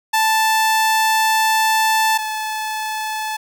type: tone pair in turn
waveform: sawtooth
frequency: 880 / 866.9 Hz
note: A5 / A5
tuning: 0 / -26 cents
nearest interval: unison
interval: 26 cents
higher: first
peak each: -10 / -18 dBFS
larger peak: first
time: 0.13-2.18 / 2.18-3.37 s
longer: first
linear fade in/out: 10 ms
effects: none